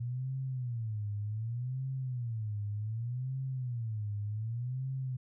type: tone with vibrato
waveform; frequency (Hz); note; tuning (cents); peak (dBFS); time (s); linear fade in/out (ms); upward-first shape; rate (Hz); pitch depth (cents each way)
sine; 117; A#2; +7; -33; 0-5.17; 10; sine; 0.66; 220
effects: none